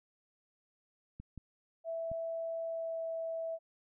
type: clicks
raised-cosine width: 5 ms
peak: -33 dBFS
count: 3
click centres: 1.2 / 1.377 / 2.116 s
type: tone with pitch glide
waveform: sine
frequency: 659.3 to 655.5 Hz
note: E5 to E5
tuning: 0 to -10 cents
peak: -35 dBFS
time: 1.84-3.59 s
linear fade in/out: 50 ms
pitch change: -10 cents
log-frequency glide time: 2.66-3.01 s
effects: none